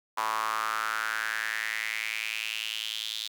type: tone with high-pass filter sweep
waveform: sawtooth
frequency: 110 Hz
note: A2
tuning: in tune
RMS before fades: -32 dBFS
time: 0.17-3.28 s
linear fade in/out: 10 ms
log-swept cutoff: 1000 to 3700 Hz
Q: 5.1
effects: none